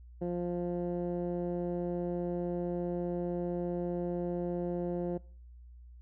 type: tone with low-pass filter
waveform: 15% pulse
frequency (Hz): 175.3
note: F3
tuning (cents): +7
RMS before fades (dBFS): -34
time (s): 0.21-5.18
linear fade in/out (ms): 10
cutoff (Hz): 480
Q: 1.1
effects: noise-tail reverb RT60 0.5 s tail -23 dB re dry + added 60 Hz sine -49 dBFS peak until 6.01 s